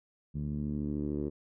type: tone with low-pass filter sweep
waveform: 10% pulse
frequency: 73.42 Hz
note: D2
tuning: in tune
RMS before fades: -34 dBFS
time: 0.34-1.3 s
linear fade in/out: 20 ms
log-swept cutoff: 170 to 390 Hz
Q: 2.2
effects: none